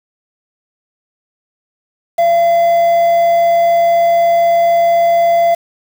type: tone with quantisation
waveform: triangle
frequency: 681 Hz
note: F5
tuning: 44 cents flat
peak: -6 dBFS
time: 2.18-5.55 s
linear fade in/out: 10 ms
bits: 5
effects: none